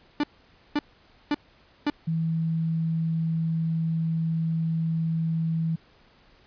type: tone bursts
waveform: 45% pulse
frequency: 293.7 Hz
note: D4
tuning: in tune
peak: -21 dBFS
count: 4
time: 0.2-1.9 s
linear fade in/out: 2 ms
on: 35 ms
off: 520 ms
type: tone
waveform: sine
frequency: 162.8 Hz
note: E3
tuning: 21 cents flat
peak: -23 dBFS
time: 2.07-5.76 s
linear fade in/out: 10 ms
effects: pink hiss -58 dBFS RMS until 6.46 s + resampled to 11025 Hz